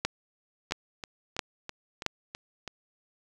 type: two click trains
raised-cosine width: 0.2 ms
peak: -20 / -9 dBFS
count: 7 / 4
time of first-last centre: 0.71-2.677 / 0.05-2.063 s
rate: 3.05 / 1.49 Hz
effects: none